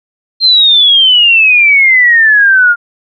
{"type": "exponential sweep", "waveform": "sine", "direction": "down", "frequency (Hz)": [4197, 1400], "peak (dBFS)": -3, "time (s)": [0.4, 2.76], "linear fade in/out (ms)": 50, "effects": []}